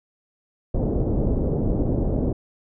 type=low-pass noise; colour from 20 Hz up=pink; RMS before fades=-22 dBFS; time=0.74-2.33 s; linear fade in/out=5 ms; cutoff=530 Hz; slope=24 dB/octave; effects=none